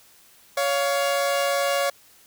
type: tone pair together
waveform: sawtooth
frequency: 560.6 / 700 Hz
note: C#5 / F5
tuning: +19 / +4 cents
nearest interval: major third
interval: 385 cents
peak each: -18 / -23 dBFS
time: 0.57-1.9 s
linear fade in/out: 5 ms
effects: white hiss -54 dBFS RMS until 2.26 s